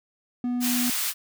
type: tone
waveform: triangle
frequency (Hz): 245.4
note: B3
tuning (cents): -11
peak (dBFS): -22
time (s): 0.44-0.9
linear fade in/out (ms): 2
type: high-pass noise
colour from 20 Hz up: white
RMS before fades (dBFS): -27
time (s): 0.6-1.14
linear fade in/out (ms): 50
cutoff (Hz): 1200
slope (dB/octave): 12
effects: none